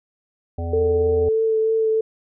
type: harmonic tone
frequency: 84.2 Hz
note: E2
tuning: 37 cents sharp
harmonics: 1 / 3 / 5 / 7 / 9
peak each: -24 / -34 / -35 / -34 / -36 dBFS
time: 0.58-1.29 s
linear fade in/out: 5 ms
type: tone with vibrato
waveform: sine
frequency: 442.8 Hz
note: A4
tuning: 11 cents sharp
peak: -16 dBFS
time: 0.73-2.01 s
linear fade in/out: 5 ms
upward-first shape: triangle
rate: 3.2 Hz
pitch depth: 17 cents each way
effects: none